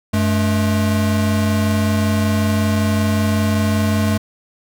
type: tone pair together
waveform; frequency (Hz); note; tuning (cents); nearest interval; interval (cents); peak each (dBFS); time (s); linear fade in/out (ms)
square; 95.5 / 214.4; G2 / A3; -45 / -45; octave + major second; 1400; -18; 0.13-4.18; 10
effects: none